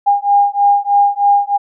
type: beating tone pair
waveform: sine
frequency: 808 / 811.2 Hz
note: G#5 / G#5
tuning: -48 / -41 cents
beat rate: 3.2 Hz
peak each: -12 dBFS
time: 0.06-1.58 s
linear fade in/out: 20 ms
effects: none